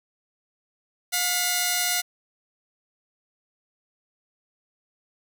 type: tone pair together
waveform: 5% pulse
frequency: 716 / 2003 Hz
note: F5 / B6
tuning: +43 / +24 cents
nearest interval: octave + tritone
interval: 1781 cents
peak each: -13 / -16 dBFS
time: 1.12-2.02 s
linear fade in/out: 20 ms
effects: none